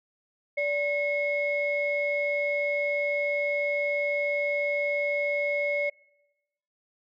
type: tone pair together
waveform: sine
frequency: 580 / 2177 Hz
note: D5 / C#7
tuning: -22 / -32 cents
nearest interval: octave + major seventh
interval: 2290 cents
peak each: -26 / -27 dBFS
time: 0.57-5.9 s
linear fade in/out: 10 ms
effects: noise-tail reverb RT60 1.0 s tail -24 dB re dry + tanh soft clip ceiling -17 dBFS